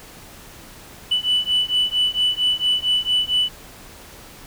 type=beating tone pair; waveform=sine; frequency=2976 / 2980.4 Hz; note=F#7 / F#7; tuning=+9 / +12 cents; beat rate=4.4 Hz; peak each=-19 dBFS; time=1.11-3.49 s; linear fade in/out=10 ms; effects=tanh soft clip ceiling -12 dBFS + pink hiss -42 dBFS RMS until 4.46 s